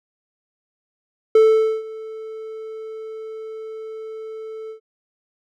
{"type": "tone with ADSR envelope", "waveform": "triangle", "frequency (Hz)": 440, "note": "A4", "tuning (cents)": 0, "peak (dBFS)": -6, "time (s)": [1.35, 4.8], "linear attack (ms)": 4, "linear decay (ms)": 470, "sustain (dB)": -22, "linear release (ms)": 100, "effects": []}